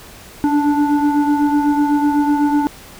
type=tone with frequency modulation; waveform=sine; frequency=290 Hz; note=D4; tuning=22 cents flat; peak=-12 dBFS; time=0.44-2.67 s; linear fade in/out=0 ms; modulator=588 Hz; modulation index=0.91; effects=pink hiss -39 dBFS RMS until 2.99 s